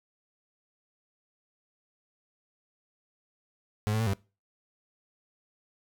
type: tone with pitch steps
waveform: 35% pulse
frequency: 105.7 / 109.6 / 112.9 / 97.7 Hz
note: G#2 / A2 / A2 / G2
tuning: +31 / -6 / +45 / -5 cents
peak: -24 dBFS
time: 3.87-4.134 s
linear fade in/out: 0 ms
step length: 66 ms
effects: noise-tail reverb RT60 0.3 s tail -22 dB re dry